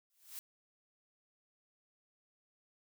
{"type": "noise with exponential growth", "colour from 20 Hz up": "blue", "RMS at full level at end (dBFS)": -42, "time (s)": [0.1, 0.39], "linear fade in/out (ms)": 0, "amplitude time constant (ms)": 61, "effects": []}